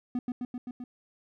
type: tone with echo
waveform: triangle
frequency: 246.9 Hz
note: B3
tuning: in tune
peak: -25 dBFS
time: 0.15-0.19 s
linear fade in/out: 2 ms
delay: 130 ms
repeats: 5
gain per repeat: -2 dB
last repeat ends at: 0.84 s
effects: none